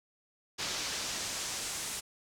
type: noise with band-pass filter sweep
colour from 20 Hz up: brown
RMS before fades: -37 dBFS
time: 0.58-2.01 s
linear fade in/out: 20 ms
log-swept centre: 5100 to 8400 Hz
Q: 1.3
effects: none